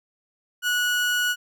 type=tone; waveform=30% pulse; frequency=1464 Hz; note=F#6; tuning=19 cents flat; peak=-18 dBFS; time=0.62-1.36 s; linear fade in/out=50 ms; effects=none